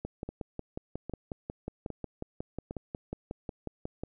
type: two click trains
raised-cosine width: 2 ms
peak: -24 / -22 dBFS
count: 4 / 23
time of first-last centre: 0.29-2.709 / 0.05-4.036 s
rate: 1.24 / 5.52 Hz
effects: none